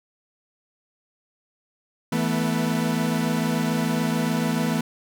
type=chord; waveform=40% pulse; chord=E suspended fourth; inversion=none; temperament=equal with one note detuned; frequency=163.11 / 220 / 246.9 Hz; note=E3 / A3 / B3; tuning=-18 / 0 / 0 cents; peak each=-25 dBFS; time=2.12-4.81 s; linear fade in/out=5 ms; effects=none